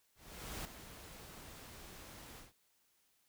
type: noise with ADSR envelope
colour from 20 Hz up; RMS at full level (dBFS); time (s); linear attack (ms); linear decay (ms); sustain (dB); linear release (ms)
pink; -43; 0.15-2.53; 500; 3; -10; 150
effects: white hiss -75 dBFS RMS until 3.28 s